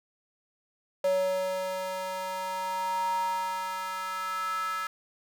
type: tone with high-pass filter sweep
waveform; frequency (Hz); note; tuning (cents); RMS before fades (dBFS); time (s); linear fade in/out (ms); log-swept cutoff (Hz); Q
square; 187; F#3; +19; -31; 1.04-4.87; 2; 570 to 1400; 7
effects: none